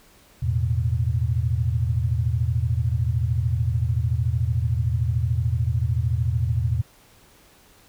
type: chord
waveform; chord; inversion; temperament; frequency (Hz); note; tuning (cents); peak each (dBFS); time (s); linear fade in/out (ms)
sine; E suspended fourth; none; equal; 82.41 / 110 / 123.47; E2 / A2 / B2; 0 / 0 / 0; -24; 0.42-6.82; 10
effects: pink hiss -54 dBFS RMS until 7.88 s